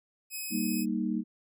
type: tone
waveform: 5% pulse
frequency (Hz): 2540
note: D#7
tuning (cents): +35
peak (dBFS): -26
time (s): 0.3-0.86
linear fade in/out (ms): 50
type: chord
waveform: sine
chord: Eb major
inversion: first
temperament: equal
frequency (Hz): 196 / 233.1 / 311.1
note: G3 / Bb3 / Eb4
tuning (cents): 0 / 0 / 0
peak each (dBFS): -32 / -31 / -33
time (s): 0.5-1.24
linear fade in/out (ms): 50
effects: none